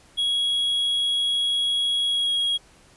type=tone with pitch glide; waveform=triangle; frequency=3322 to 3295 Hz; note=G#7 to G#7; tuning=0 to -14 cents; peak=-19 dBFS; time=0.17-2.58 s; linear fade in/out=20 ms; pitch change=-14 cents; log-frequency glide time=2.07-2.37 s; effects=pink hiss -54 dBFS RMS until 2.96 s + resampled to 24000 Hz